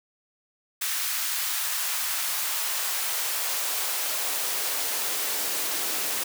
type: noise with high-pass filter sweep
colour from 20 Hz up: white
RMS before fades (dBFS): -28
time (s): 0.81-6.24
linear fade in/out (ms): 10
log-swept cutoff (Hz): 1400 to 280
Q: 1
effects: none